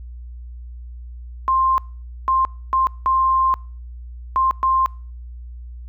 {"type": "tone bursts at uneven times", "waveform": "sine", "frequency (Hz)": 1053, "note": "C6", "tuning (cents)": 11, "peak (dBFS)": -14, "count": 6, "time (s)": [[1.48, 1.78], [2.28, 2.45], [2.73, 2.87], [3.06, 3.54], [4.36, 4.51], [4.63, 4.86]], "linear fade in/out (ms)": 0, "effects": ["noise-tail reverb RT60 0.5 s tail -26 dB re dry", "added 60 Hz sine -32 dBFS peak until 5.88 s"]}